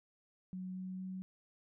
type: tone with pitch steps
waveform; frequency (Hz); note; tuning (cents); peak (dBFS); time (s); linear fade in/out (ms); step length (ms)
sine; 185 / 186.07 / 187.15; F#3 / F#3 / F#3; 0 / +10 / +20; -40; 0.53-1.22; 0; 230
effects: none